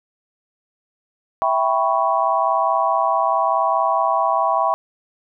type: chord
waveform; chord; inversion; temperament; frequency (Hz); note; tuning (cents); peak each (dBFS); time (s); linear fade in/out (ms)
sine; C# half-diminished seventh; first; equal; 659.3 / 784 / 987.8 / 1108.7; E5 / G5 / B5 / C#6; 0 / 0 / 0 / 0; -21; 1.42-4.74; 0
effects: none